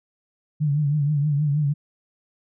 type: tone with vibrato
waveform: sine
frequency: 146.83 Hz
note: D3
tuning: in tune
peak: -18 dBFS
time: 0.6-1.74 s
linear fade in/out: 20 ms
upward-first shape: triangle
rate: 6.3 Hz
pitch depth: 91 cents each way
effects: none

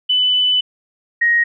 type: tone pair in turn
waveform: sine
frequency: 2997 / 1878.9 Hz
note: F#7 / A#6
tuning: +22 / +13 cents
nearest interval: minor sixth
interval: 809 cents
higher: first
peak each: -12 / -11 dBFS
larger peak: second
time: 0.09-0.61 / 1.21-1.44 s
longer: first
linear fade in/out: 10 ms
effects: none

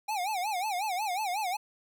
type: tone with vibrato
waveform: square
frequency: 788 Hz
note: G5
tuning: 9 cents sharp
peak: -30 dBFS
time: 0.08-1.57 s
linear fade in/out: 10 ms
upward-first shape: sine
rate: 5.5 Hz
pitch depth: 190 cents each way
effects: none

